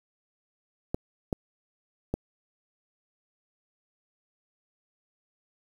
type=clicks; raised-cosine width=2 ms; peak=-14 dBFS; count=3; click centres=0.945 / 1.328 / 2.14 s; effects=8-bit